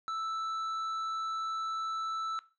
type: tone with tanh clipping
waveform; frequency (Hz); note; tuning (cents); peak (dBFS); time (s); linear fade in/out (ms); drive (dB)
sine; 1318.5; E6; 0; -34; 0.08-2.39; 0; 9
effects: noise-tail reverb RT60 0.3 s tail -17 dB re dry + low-pass 6000 Hz 12 dB/octave